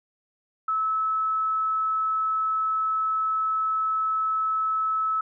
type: tone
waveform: sine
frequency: 1300 Hz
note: E6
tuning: 24 cents flat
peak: -22 dBFS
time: 0.68-5.21 s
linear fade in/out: 5 ms
effects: none